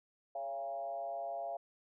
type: tone with frequency modulation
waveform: sine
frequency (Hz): 684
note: F5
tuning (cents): -36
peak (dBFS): -37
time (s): 0.35-1.57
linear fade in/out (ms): 5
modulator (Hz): 127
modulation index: 0.86
effects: none